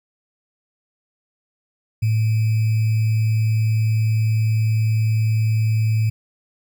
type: tone with sample-and-hold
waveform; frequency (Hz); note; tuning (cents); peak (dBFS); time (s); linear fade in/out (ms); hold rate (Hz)
sine; 110; A2; 0; -15; 2.02-6.1; 10; 2450
effects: none